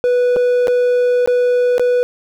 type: tone with dropouts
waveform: triangle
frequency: 492.4 Hz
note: B4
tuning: 5 cents flat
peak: -9 dBFS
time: 0.04-2.03 s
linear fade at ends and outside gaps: 0 ms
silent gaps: 0.362-0.367 / 0.672-0.681 / 1.26-1.275 / 1.781-1.796 s
effects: none